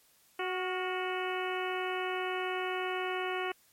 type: harmonic tone with a mistuned harmonic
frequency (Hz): 370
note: F#4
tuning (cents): 0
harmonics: 1 / 2 / 3 / 4 / 5 / 6 / 7 / 8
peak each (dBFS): -35 / -38 / -40 / -41 / -42 / -43 / -43 / -44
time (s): 0.39-3.52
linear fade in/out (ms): 5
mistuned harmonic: 4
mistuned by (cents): -54
effects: white hiss -65 dBFS RMS until 3.72 s + MP3 64 kbps